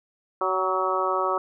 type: harmonic tone with a mistuned harmonic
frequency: 187.7 Hz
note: F#3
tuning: 25 cents sharp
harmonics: 2 / 3 / 4 / 5 / 6 / 7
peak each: -29 / -29 / -31 / -30 / -27 / -28 dBFS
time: 0.41-1.38 s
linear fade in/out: 2 ms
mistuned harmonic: 7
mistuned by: -30 cents
effects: none